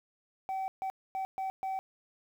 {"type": "tone bursts at uneven times", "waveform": "sine", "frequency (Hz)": 766, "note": "G5", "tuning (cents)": -40, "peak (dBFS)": -29, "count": 5, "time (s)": [[0.49, 0.68], [0.82, 0.9], [1.15, 1.25], [1.38, 1.5], [1.63, 1.79]], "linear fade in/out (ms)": 0, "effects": ["tanh soft clip ceiling -31 dBFS", "10-bit"]}